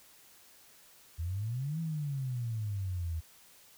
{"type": "exponential two-way sweep", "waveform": "sine", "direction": "up then down", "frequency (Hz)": [78.6, 166.2, 78.6], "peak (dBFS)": -32, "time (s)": [1.18, 3.21], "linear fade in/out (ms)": 20, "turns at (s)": 1.8, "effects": ["white hiss -59 dBFS RMS until 3.77 s"]}